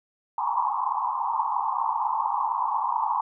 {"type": "band-pass noise", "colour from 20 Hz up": "pink", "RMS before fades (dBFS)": -26, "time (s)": [0.38, 3.21], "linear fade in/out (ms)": 2, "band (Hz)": [830, 1100], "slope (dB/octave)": 96, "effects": []}